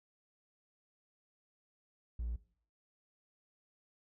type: tone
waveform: triangle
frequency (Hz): 58.27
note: A#1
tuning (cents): 0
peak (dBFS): -33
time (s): 2.19-2.36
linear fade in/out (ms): 5
effects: noise-tail reverb RT60 0.5 s tail -19 dB re dry + tanh soft clip ceiling -29 dBFS